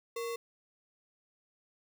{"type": "tone with sample-and-hold", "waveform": "sine", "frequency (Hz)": 466.2, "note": "A#4", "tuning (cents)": 0, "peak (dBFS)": -34, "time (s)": [0.16, 0.36], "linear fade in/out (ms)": 5, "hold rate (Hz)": 1575, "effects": []}